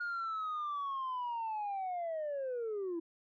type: linear sweep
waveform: sine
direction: down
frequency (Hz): 1434 to 324.9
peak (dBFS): -33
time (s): 0-3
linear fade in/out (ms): 10
effects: tanh soft clip ceiling -33 dBFS